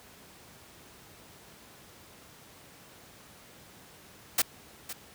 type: noise with echo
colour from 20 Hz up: white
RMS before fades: -24 dBFS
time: 4.38-4.42 s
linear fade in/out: 5 ms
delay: 510 ms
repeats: 1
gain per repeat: -14 dB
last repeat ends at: 4.93 s
effects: pink hiss -53 dBFS RMS until 5.14 s + high-pass 80 Hz 12 dB/octave